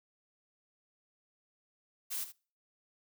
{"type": "noise with echo", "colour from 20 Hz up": "blue", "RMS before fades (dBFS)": -37, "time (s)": [2.1, 2.25], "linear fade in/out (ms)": 20, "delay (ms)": 75, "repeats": 1, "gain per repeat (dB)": -12, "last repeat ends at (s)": 2.325, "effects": ["noise-tail reverb RT60 0.4 s tail -24 dB re dry"]}